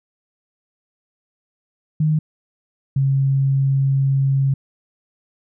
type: tone pair in turn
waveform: sine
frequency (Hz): 154.4 / 136.22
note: D#3 / C#3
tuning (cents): -13 / -30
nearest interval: major second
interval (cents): 217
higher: first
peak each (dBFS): -14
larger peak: neither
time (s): 2-2.19 / 2.96-4.54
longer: second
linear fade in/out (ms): 5
effects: none